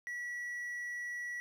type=tone; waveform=triangle; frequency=1939 Hz; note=B6; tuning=32 cents flat; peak=-36 dBFS; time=0.07-1.4 s; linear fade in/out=0 ms; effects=12-bit